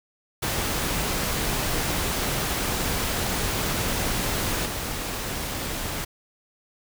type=noise with level steps; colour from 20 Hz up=pink; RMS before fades=-26 / -30 dBFS; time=0.42-6.05 s; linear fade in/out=10 ms; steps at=4.65 s; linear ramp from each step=10 ms; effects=none